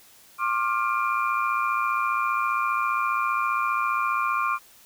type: tone cluster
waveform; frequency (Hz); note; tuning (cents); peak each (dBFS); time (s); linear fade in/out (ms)
sine; 1069 / 1184 / 1396 / 2393; C6 / D6 / F6 / D7; +37 / +14 / -1 / +32; -26 / -26 / -29 / -32; 0.38-4.59; 50
effects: white hiss -53 dBFS RMS until 4.85 s